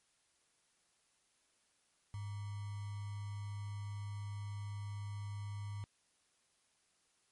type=tone with sample-and-hold; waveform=sine; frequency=102 Hz; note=G#2; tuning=31 cents flat; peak=-40 dBFS; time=2.14-5.84 s; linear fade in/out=0 ms; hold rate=1050 Hz; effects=white hiss -75 dBFS RMS until 7.31 s + MP3 48 kbps